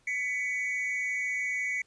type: tone pair together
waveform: triangle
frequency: 1996 / 2242 Hz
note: B6 / C#7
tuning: +18 / +19 cents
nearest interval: major second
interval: 201 cents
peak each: -31 / -29 dBFS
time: 0.07-1.82 s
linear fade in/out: 5 ms
effects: pink hiss -67 dBFS RMS until 1.86 s + resampled to 22050 Hz